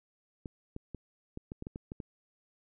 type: clicks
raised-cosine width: 3 ms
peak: -27 dBFS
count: 10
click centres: 0.458 / 0.764 / 0.947 / 1.374 / 1.519 / 1.624 / 1.669 / 1.759 / 1.919 / 2.002 s
effects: none